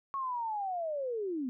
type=linear sweep; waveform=sine; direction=down; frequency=1108.7 to 239.6 Hz; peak=-32 dBFS; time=0.14-1.49 s; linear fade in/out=0 ms; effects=none